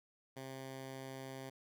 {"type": "tone", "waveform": "10% pulse", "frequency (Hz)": 133, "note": "C3", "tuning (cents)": 29, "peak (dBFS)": -37, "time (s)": [0.36, 1.5], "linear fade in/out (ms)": 10, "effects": []}